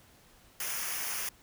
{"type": "noise with comb filter", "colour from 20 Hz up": "white", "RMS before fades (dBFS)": -35, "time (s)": [0.6, 1.29], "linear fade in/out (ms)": 2, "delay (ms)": 0.25, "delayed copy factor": -0.65, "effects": ["pink hiss -60 dBFS RMS until 1.42 s"]}